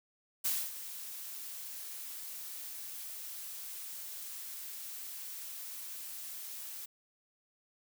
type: noise with ADSR envelope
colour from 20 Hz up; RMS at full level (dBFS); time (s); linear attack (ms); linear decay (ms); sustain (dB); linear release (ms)
blue; -31; 0.44-6.86; 15; 250; -13; 10
effects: none